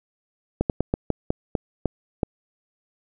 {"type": "slowing click train", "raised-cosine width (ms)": 2, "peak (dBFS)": -7, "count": 9, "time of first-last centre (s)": [0.61, 2.232], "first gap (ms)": 88, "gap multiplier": 1.23, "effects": []}